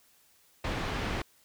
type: low-pass noise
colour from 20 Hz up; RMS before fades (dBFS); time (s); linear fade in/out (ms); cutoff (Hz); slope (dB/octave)
pink; -33; 0.64-1.22; 5; 3200; 12
effects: white hiss -64 dBFS RMS until 1.44 s